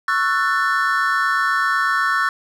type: chord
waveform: triangle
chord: F# minor seventh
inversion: second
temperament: just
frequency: 1110 / 1332 / 1480 / 1776 Hz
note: C#6 / E6 / F#6 / A6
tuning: +2 / +18 / 0 / +16 cents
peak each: -20 dBFS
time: 0.08-2.29 s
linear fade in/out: 2 ms
effects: none